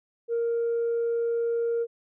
sine tone, 466.2 Hz, A#4, in tune, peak -22 dBFS, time 0.28-1.87 s, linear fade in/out 50 ms, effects tanh soft clip ceiling -21 dBFS

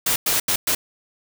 white noise bursts at uneven times, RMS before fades -20 dBFS, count 4, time 0.06-0.16 / 0.26-0.4 / 0.48-0.56 / 0.67-0.75 s, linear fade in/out 5 ms, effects none

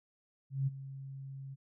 sine tone with ADSR envelope, 135.8 Hz, C#3, 35 cents flat, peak -27 dBFS, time 0.5-1.56 s, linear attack 170 ms, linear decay 24 ms, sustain -15 dB, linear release 29 ms, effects none

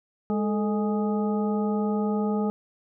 harmonic tone with a mistuned harmonic, 207.7 Hz, G#3, in tune, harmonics 1 / 2 / 3 / 4 / 6, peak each -24 / -29 / -37 / -34 / -39 dBFS, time 0.3-2.5 s, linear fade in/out 0 ms, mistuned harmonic 2, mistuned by +82 cents, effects none

